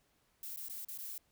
violet noise with dropouts, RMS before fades -44 dBFS, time 0.43-1.18 s, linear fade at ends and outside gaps 2 ms, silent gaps 0.562-0.571 / 0.685-0.697 / 0.849-0.885 / 0.977-0.986 s, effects pink hiss -74 dBFS RMS until 1.31 s

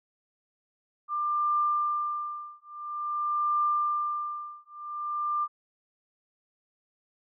sine tone with tremolo, 1192 Hz, D6, 25 cents sharp, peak -22 dBFS, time 1.08-5.48 s, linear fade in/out 50 ms, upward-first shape triangle, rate 0.49 Hz, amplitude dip 100%, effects none

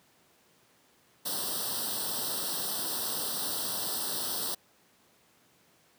white noise with comb filter, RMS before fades -33 dBFS, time 1.25-4.55 s, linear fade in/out 10 ms, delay 0.22 ms, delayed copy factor +1, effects pink hiss -64 dBFS RMS until 5.98 s + high-pass 150 Hz 12 dB/octave

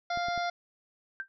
harmonic tone, 698.5 Hz, F5, in tune, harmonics 1 / 2 / 3 / 5 / 6 / 7 / 8, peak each -30 / -36 / -40 / -44 / -46 / -47 / -48 dBFS, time 0.1-0.5 s, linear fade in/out 5 ms
clicks, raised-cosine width 3 ms, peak -31 dBFS, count 3, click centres 0.174 / 0.285 / 0.377 s
sine tone with exponential decay, 1568 Hz, G6, in tune, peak -29 dBFS, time 1.2-1.28 s, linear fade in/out 0 ms, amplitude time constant 17 ms
effects none

